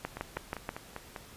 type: two click trains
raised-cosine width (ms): 0.5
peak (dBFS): -23 / -18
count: 6 / 5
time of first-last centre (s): 0.17-1.162 / 0.05-0.691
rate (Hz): 5.04 / 6.24
effects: pink hiss -52 dBFS RMS until 1.36 s + resampled to 32000 Hz